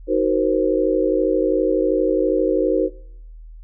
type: chord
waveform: sine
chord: C half-diminished seventh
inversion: first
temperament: just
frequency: 314 / 376.7 / 470.9 / 523.3 Hz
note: Eb4 / Gb4 / Bb4 / C5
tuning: +16 / +31 / +18 / 0 cents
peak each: -21 dBFS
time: 0.07-2.9 s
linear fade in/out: 50 ms
effects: noise-tail reverb RT60 0.8 s tail -24 dB re dry + added 40 Hz sine -36 dBFS peak until 3.63 s